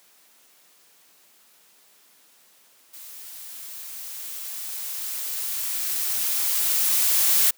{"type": "noise with level ramp", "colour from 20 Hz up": "blue", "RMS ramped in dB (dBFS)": [-42, -18], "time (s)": [2.93, 7.51], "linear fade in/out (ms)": 10, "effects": ["white hiss -57 dBFS RMS until 7.57 s", "high-pass 200 Hz 12 dB/octave"]}